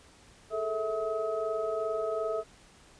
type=tone cluster; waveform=sine; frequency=421.4 / 444.1 / 651 / 1274 Hz; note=G#4 / A4 / E5 / D#6; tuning=+25 / +16 / -22 / +41 cents; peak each=-38 / -33 / -32 / -38 dBFS; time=0.5-2.44 s; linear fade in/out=50 ms; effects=pink hiss -57 dBFS RMS until 2.99 s + resampled to 22050 Hz